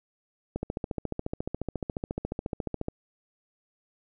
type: click train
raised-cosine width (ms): 2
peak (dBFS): -17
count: 34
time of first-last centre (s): 0.56-2.884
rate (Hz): 14.2
effects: none